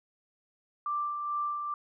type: tone with tremolo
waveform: sine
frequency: 1178 Hz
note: D6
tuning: 5 cents sharp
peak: -28 dBFS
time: 0.86-1.74 s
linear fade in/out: 2 ms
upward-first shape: sine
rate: 2.3 Hz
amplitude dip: 40%
effects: none